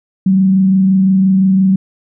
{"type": "tone with frequency modulation", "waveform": "sine", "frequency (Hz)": 190.6, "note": "G3", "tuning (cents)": -48, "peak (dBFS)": -7, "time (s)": [0.26, 1.76], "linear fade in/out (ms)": 5, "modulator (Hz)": 25.8, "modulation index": 0.23, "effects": []}